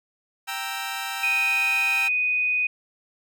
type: chord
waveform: 15% pulse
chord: E diminished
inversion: first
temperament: equal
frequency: 784 / 932.3 / 1318.5 Hz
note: G5 / Bb5 / E6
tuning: 0 / 0 / 0 cents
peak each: -25 / -28 / -27 dBFS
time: 0.47-2.09 s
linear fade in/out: 20 ms
type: tone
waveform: sine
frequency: 2489 Hz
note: D#7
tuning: in tune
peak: -20 dBFS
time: 1.23-2.67 s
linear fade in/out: 5 ms
effects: none